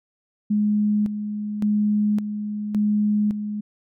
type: tone with tremolo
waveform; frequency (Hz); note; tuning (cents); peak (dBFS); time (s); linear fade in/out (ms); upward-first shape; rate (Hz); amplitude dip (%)
sine; 209.3; G#3; +14; -17; 0.5-3.61; 10; square; 0.89; 60
effects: none